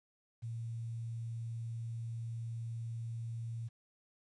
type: tone with quantisation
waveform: sine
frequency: 115.1 Hz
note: A#2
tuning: 22 cents flat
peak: -38 dBFS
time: 0.42-3.69 s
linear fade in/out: 20 ms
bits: 11
effects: resampled to 22050 Hz